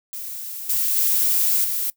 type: noise with level steps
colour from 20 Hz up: violet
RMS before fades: -32 / -21 / -19 / -24 dBFS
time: 0.13-1.9 s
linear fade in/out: 0 ms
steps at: 0.69 / 0.96 / 1.64 s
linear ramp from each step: 5 ms
effects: noise-tail reverb RT60 0.1 s tail -21 dB re dry